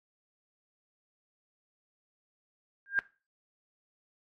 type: tone with exponential growth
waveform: sine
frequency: 1604 Hz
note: G6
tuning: 39 cents sharp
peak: -20 dBFS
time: 2.86-2.99 s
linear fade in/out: 0 ms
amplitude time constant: 27 ms
effects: noise-tail reverb RT60 0.3 s tail -18 dB re dry + AAC 48 kbps